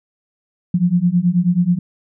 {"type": "beating tone pair", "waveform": "sine", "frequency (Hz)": [171.5, 180.8], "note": ["F3", "F#3"], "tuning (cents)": [-31, -40], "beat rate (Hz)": 9.3, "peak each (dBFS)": [-16, -15], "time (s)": [0.74, 1.79], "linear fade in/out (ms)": 5, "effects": []}